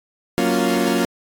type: chord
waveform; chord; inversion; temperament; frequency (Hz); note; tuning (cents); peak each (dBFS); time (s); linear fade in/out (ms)
30% pulse; Gb major seventh; none; equal; 185 / 233.1 / 277.2 / 349.2; Gb3 / Bb3 / Db4 / F4; 0 / 0 / 0 / 0; -21 / -19 / -20 / -19; 0.38-1.05; 0
effects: AAC 64 kbps